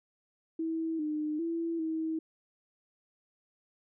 sine tone with pitch steps, 324.5 / 303.9 / 332.9 / 320 Hz, E4 / D#4 / E4 / D#4, -27 / -41 / +17 / +49 cents, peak -30 dBFS, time 0.59-2.19 s, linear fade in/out 5 ms, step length 400 ms, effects none

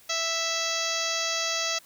harmonic tone, 659.3 Hz, E5, in tune, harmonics 1 / 2 / 3 / 4 / 5 / 6 / 7 / 8 / 9 / 10, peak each -35 / -35 / -35 / -35 / -35 / -35 / -35 / -35 / -35 / -35 dBFS, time 0.09-1.79 s, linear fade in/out 10 ms, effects white hiss -55 dBFS RMS until 1.85 s

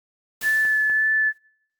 white noise with exponential decay, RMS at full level -33 dBFS, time 0.41-1.38 s, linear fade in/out 5 ms, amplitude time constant 210 ms
sine tone with vibrato, 1740 Hz, A6, 20 cents flat, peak -17 dBFS, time 0.42-1.33 s, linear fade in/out 50 ms, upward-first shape sine, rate 1.8 Hz, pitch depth 11 cents each way
clicks, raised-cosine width 0.5 ms, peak -23 dBFS, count 2, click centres 0.652 / 0.898 s
effects noise-tail reverb RT60 0.7 s tail -24 dB re dry + Opus 48 kbps

